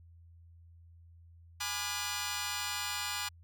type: chord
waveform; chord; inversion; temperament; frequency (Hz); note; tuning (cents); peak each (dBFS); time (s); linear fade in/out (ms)
10% pulse; G# diminished seventh; none; just; 830.6 / 996.7 / 1196.1 / 1435.3; G#5 / B5 / D6 / F6; 0 / +16 / +31 / +47; -32; 1.6-3.29; 10
effects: added 84 Hz sine -54 dBFS peak until 3.43 s